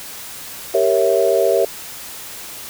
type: chord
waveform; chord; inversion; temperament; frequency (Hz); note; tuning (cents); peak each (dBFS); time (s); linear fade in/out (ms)
sine; G diminished seventh; none; equal; 392 / 466.2 / 554.4 / 659.3; G4 / Bb4 / Db5 / Fb5; 0 / 0 / 0 / 0; -18; 0.74-1.65; 5
effects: white hiss -33 dBFS RMS until 2.69 s